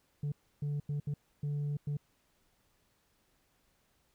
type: tone bursts at uneven times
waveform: sine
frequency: 145.5 Hz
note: D3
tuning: 16 cents flat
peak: -29 dBFS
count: 6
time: 0.23-0.32 / 0.62-0.8 / 0.89-1 / 1.07-1.14 / 1.43-1.77 / 1.87-1.97 s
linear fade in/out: 5 ms
effects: tanh soft clip ceiling -31 dBFS + pink hiss -73 dBFS RMS until 4.14 s